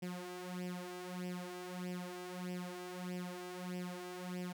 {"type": "tone with flanger", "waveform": "sawtooth", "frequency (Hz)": 180, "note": "F#3", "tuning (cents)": -47, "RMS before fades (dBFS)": -44, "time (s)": [0.02, 4.53], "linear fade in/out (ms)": 10, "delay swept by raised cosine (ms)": [0.37, 3.07], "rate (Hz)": 1.6, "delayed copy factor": 0.75, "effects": []}